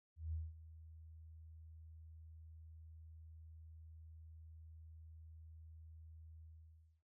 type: tone with ADSR envelope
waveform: sine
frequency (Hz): 80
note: D#2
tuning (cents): +49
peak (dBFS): -38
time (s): 0.16-7.03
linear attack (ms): 170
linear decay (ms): 200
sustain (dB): -16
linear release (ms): 600
effects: none